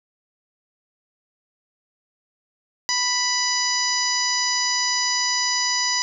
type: harmonic tone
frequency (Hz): 987.8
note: B5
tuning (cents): 0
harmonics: 1 / 2 / 3 / 4 / 5 / 6 / 7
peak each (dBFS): -28 / -27 / -34 / -33 / -23 / -26 / -32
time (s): 2.89-6.02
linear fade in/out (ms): 0
effects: none